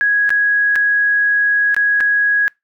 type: tone with dropouts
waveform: sine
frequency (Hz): 1661.2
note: G#6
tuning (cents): 0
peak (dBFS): -11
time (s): 0.01-2.48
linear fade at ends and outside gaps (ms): 0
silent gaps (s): 0.293-0.304 / 0.756-0.76 / 1.745-1.765 / 2.004-2.008
effects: noise-tail reverb RT60 0.2 s tail -26 dB re dry